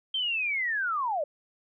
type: linear sweep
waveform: sine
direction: down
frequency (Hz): 3174 to 554.4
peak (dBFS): -26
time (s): 0.14-1.24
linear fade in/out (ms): 5
effects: none